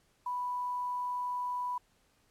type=tone with quantisation; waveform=sine; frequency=987.8 Hz; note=B5; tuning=in tune; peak=-32 dBFS; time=0.26-1.78 s; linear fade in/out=5 ms; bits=10; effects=pink hiss -70 dBFS RMS until 2.3 s + low-pass 12000 Hz 12 dB/octave